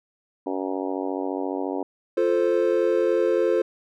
harmonic tone, 94.4 Hz, F#2, 35 cents sharp, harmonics 3 / 4 / 5 / 6 / 7 / 8 / 9 / 10, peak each -29 / -31 / -33 / -35 / -36 / -37 / -38 / -39 dBFS, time 0.46-1.83 s, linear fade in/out 5 ms
triangle chord, F major, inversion none, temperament equal, 349.2 / 440 / 523.3 Hz, F4 / A4 / C5, 0 / 0 / 0 cents, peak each -21 dBFS, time 2.17-3.62 s, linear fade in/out 5 ms
effects none

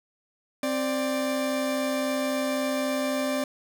40% pulse tone pair together, 262.6 / 589 Hz, C4 / D5, +6 / +5 cents, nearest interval octave + major second, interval 1399 cents, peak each -27 dBFS, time 0.63-3.44 s, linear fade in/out 2 ms, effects none

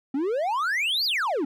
triangle exponential two-way sweep, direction up then down, 257.2 to 4978 to 257.2 Hz, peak -21 dBFS, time 0.14-1.45 s, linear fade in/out 5 ms, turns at 1.05 s, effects none

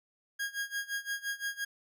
40% pulse tone with tremolo, 1633 Hz, G#6, 30 cents flat, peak -30 dBFS, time 0.39-1.65 s, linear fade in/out 10 ms, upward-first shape sine, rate 5.8 Hz, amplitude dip 90%, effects none

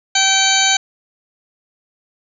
harmonic tone with a mistuned harmonic, 774 Hz, G5, 22 cents flat, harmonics 1 / 2 / 3 / 4 / 5 / 6 / 8 / 9, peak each -20 / -20 / -20 / -20 / -20 / -20 / -20 / -20 dBFS, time 0.15-0.77 s, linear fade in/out 5 ms, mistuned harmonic 6, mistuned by -55 cents, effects none

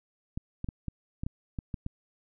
clicks, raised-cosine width 5 ms, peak -21 dBFS, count 9, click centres 0.375 / 0.644 / 0.688 / 0.883 / 1.235 / 1.265 / 1.588 / 1.742 / 1.864 s, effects none

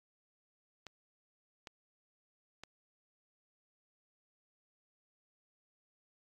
clicks, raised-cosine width 0.2 ms, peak -29 dBFS, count 3, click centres 0.867 / 1.672 / 2.636 s, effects AAC 64 kbps

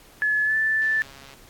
sine tone with pitch glide, 1711 to 1759.1 Hz, A6 to A6, -49 to -1 cents, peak -19 dBFS, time 0.22-1.02 s, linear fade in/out 0 ms, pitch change +48 cents, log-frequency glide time 0.44-0.56 s
click train, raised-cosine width 0.2 ms, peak -28 dBFS, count 72, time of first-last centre 0.82-1.338 s, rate 137 Hz
effects pink hiss -51 dBFS RMS until 1.49 s + AAC 64 kbps

